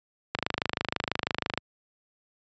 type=click train; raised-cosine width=0.3 ms; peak=-9 dBFS; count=33; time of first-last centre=0.35-1.576 s; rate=26.1 Hz; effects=high-pass 80 Hz 12 dB/octave + resampled to 16000 Hz